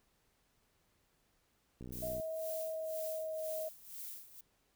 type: click train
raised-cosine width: 3 ms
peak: -35 dBFS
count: 25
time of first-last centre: 1.81-2.199 s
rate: 61.7 Hz
type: noise with tremolo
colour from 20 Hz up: violet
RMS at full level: -45 dBFS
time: 1.92-4.41 s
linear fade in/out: 5 ms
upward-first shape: sine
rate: 2 Hz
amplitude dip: 80%
type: tone with pitch glide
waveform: sine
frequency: 640 to 631.9 Hz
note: D#5 to D#5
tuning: +49 to +27 cents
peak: -37 dBFS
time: 2.02-3.69 s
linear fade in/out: 10 ms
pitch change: -22 cents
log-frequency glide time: 2.43-3.35 s
effects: pink hiss -75 dBFS RMS until 4.75 s